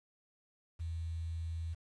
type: tone with quantisation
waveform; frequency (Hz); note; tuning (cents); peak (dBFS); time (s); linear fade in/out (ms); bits
sine; 82.41; E2; 0; -36; 0.79-1.75; 20; 10
effects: resampled to 24000 Hz